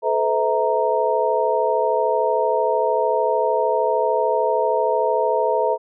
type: tone cluster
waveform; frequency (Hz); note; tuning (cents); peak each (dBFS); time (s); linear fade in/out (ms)
sine; 433.8 / 507 / 648 / 930; A4 / B4 / E5 / A#5; -25 / +45 / -30 / -4; -22; 0.02-5.78; 50
effects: none